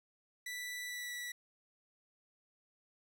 sawtooth tone with pitch glide, 1973 to 1952.6 Hz, B6 to B6, -2 to -20 cents, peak -37 dBFS, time 0.46-1.32 s, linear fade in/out 5 ms, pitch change -18 cents, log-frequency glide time 0.86-1.12 s, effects none

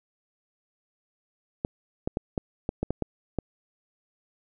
clicks, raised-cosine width 2 ms, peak -13 dBFS, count 9, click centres 1.649 / 2.075 / 2.171 / 2.378 / 2.691 / 2.83 / 2.906 / 3.023 / 3.387 s, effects none

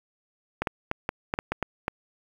clicks, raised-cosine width 0.5 ms, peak -11 dBFS, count 9, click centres 0.62 / 0.672 / 0.914 / 1.091 / 1.339 / 1.389 / 1.52 / 1.627 / 1.881 s, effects 7-bit

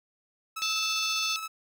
sawtooth tone with tremolo, 1300 Hz, E6, 24 cents flat, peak -29 dBFS, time 0.56-1.48 s, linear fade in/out 10 ms, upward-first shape square, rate 15 Hz, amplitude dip 35%
harmonic tone, 880 Hz, A5, in tune, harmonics 3 / 4 / 5 / 6 / 7, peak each -32 / -33 / -34 / -35 / -35 dBFS, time 0.62-1.36 s, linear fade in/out 0 ms
effects none

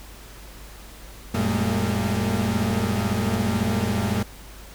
40% pulse tone cluster, 90.9 / 114.6 / 196.2 / 210.2 / 228.2 Hz, F#2 / A#2 / G3 / G#3 / A#3, -30 / -29 / +2 / +21 / -37 cents, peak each -27 dBFS, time 1.34-4.23 s, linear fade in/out 5 ms, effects added 50 Hz sine -42 dBFS peak until 4.74 s + pink hiss -45 dBFS RMS until 4.74 s

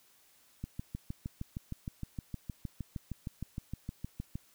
click train, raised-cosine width 5 ms, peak -25 dBFS, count 25, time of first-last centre 0.64-4.355 s, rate 6.46 Hz, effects white hiss -65 dBFS RMS until 4.54 s

